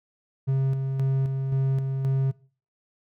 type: tone with tremolo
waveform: triangle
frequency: 134.4 Hz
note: C3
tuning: 47 cents sharp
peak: -18 dBFS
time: 0.47-2.32 s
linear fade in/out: 20 ms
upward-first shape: square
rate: 1.9 Hz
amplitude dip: 40%
effects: noise-tail reverb RT60 0.4 s tail -20 dB re dry